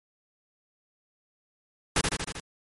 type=noise with echo; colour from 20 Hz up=pink; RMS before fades=-23 dBFS; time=1.96-2.01 s; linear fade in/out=2 ms; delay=78 ms; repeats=5; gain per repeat=-3 dB; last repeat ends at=2.4 s; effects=MP3 48 kbps